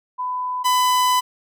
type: tone pair in turn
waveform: sine / 45% pulse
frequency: 1001 / 1001 Hz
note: B5 / B5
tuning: +23 / +23 cents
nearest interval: unison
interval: 0 cents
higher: neither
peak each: -22 / -15 dBFS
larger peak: second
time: 0.18-0.64 / 0.64-1.21 s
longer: second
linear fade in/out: 20 ms
effects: none